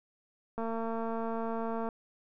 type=click train; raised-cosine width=1 ms; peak=-23 dBFS; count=298; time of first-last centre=0.58-1.888 s; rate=227 Hz; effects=none